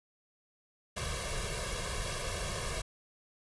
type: noise with comb filter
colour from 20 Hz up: pink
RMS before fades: -36 dBFS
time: 0.96-2.82 s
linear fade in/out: 10 ms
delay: 1.8 ms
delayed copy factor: +0.95
effects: resampled to 24000 Hz